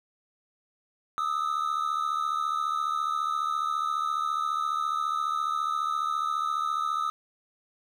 triangle tone pair together, 1225.4 / 1300 Hz, D#6 / E6, -27 / -24 cents, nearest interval minor second, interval 103 cents, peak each -27 dBFS, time 1.18-7.1 s, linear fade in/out 0 ms, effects none

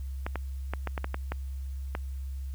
clicks, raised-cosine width 0.5 ms, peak -17 dBFS, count 9, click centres 0.265 / 0.357 / 0.736 / 0.873 / 0.978 / 1.044 / 1.144 / 1.32 / 1.951 s, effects added 67 Hz sine -33 dBFS peak until 2.54 s + white hiss -61 dBFS RMS until 2.54 s

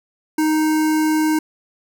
square tone with notch filter, 311.1 Hz, D#4, in tune, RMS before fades -17 dBFS, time 0.38-1.39 s, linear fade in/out 5 ms, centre 3400 Hz, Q 1.5, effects none

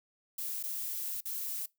violet noise with dropouts, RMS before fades -37 dBFS, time 0.38-1.66 s, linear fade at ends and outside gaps 5 ms, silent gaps 0.63-0.636 / 1.207-1.254 s, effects noise-tail reverb RT60 0.2 s tail -23 dB re dry

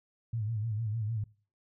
sine tone with vibrato, 110 Hz, A2, in tune, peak -30 dBFS, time 0.33-1.24 s, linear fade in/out 5 ms, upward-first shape sine, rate 6.6 Hz, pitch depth 98 cents each way, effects noise-tail reverb RT60 0.4 s tail -22 dB re dry

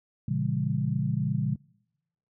sine chord, A# diminished seventh, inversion none, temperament just, 116.54 / 139.85 / 167.82 / 201.4 Hz, A#2 / C#3 / E3 / G3, 0 / +16 / +31 / +47 cents, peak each -31 / -28 / -32 / -32 dBFS, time 0.28-1.56 s, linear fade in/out 5 ms, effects noise-tail reverb RT60 0.9 s tail -26 dB re dry

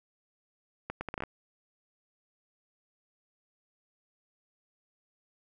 accelerating click train, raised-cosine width 0.5 ms, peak -20 dBFS, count 8, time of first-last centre 0.9-1.236 s, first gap 110 ms, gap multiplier 0.7, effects none

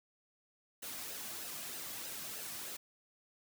white noise with flanger, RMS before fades -44 dBFS, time 0.82-2.77 s, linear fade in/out 10 ms, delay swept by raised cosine 0.87 to 2.27 ms, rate 3.2 Hz, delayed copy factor -0.5, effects none

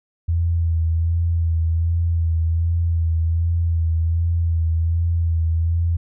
sine tone with vibrato, 83.1 Hz, E2, 15 cents sharp, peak -16 dBFS, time 0.28-5.97 s, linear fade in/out 10 ms, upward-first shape sine, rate 1.3 Hz, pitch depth 31 cents each way, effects none

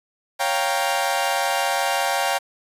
sawtooth chord, G half-diminished seventh, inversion second, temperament equal, 554.4 / 698.5 / 784 / 932.3 Hz, Db5 / F5 / G5 / Bb5, 0 / 0 / 0 / 0 cents, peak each -23 / -22 / -20 / -23 dBFS, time 0.39-2.39 s, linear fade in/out 20 ms, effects resampled to 32000 Hz + 7-bit

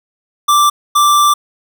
square tone bursts at uneven times, 1174.7 Hz, D6, in tune, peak -8 dBFS, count 2, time 0.48-0.7 / 0.95-1.34 s, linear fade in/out 10 ms, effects none

